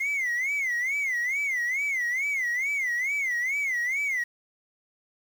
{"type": "tone with vibrato", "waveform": "sine", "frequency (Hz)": 2088, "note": "C7", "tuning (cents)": -4, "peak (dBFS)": -22, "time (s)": [0, 4.24], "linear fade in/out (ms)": 10, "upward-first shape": "sine", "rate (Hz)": 2.3, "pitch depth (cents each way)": 170, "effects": ["tanh soft clip ceiling -24 dBFS", "8-bit"]}